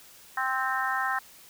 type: harmonic tone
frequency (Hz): 261.6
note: C4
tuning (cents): 0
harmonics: 3 / 4 / 5 / 6 / 7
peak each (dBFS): -32 / -32 / -32 / -32 / -32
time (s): 0.37-1.19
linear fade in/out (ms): 5
effects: white hiss -52 dBFS RMS until 1.49 s